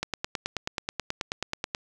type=click train; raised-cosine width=0.2 ms; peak=-11 dBFS; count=17; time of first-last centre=0.03-1.749 s; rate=9.31 Hz; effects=none